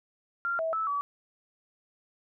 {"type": "tone with pitch steps", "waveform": "sine", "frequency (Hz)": [1386, 649, 1309, 1143], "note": ["F6", "E5", "E6", "D6"], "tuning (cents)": [-14, -27, -13, -47], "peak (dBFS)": -27, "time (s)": [0.45, 1.01], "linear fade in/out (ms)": 0, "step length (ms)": 140, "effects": []}